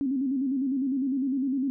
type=tone with vibrato; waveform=sine; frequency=267.2 Hz; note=C4; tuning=36 cents sharp; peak=-24 dBFS; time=0.01-1.7 s; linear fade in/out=0 ms; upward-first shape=square; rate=9.9 Hz; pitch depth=78 cents each way; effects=none